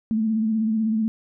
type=tone with vibrato; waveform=sine; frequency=220 Hz; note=A3; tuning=in tune; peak=-19 dBFS; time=0.11-1.08 s; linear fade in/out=0 ms; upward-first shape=sine; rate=16 Hz; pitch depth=46 cents each way; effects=none